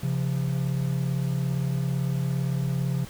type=tone pair together; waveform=triangle; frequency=134.1 / 171.81 Hz; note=C3 / F3; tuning=+43 / -28 cents; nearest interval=major third; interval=429 cents; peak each=-23 / -27 dBFS; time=0.03-3.05 s; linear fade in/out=5 ms; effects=pink hiss -45 dBFS RMS until 3.09 s